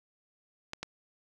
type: clicks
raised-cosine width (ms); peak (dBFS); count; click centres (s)
0.2; -19; 2; 0.734 / 0.83
effects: none